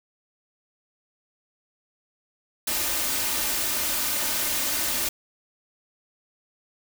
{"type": "noise with comb filter", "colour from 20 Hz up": "white", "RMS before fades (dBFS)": -26, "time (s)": [2.67, 5.09], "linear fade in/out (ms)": 5, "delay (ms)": 3.3, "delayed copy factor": 0.55, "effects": []}